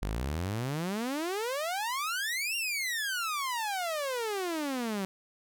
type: exponential two-way sweep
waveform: sawtooth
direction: up then down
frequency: 46.25 to 2823 to 186.9 Hz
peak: -27 dBFS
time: 0.02-5.05 s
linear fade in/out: 0 ms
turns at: 2.56 s
effects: none